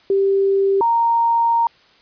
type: tone pair in turn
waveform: sine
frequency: 392 / 928.6 Hz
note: G4 / A#5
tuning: 0 / -7 cents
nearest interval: octave + minor third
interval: 1493 cents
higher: second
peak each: -13 dBFS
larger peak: neither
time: 0.1-0.81 / 0.81-1.67 s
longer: second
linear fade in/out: 2 ms
effects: white hiss -52 dBFS RMS until 2.01 s + resampled to 11025 Hz